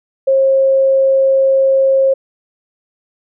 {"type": "tone", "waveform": "sine", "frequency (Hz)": 537, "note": "C5", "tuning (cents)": 45, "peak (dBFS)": -8, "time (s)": [0.27, 2.14], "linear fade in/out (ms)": 10, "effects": []}